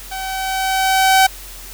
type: tone with level ramp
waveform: sawtooth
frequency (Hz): 764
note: G5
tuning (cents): -45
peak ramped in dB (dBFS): -21 to -4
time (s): 0.11-1.27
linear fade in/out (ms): 10
effects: added 43 Hz sine -36 dBFS peak until 1.73 s + white hiss -36 dBFS RMS until 1.73 s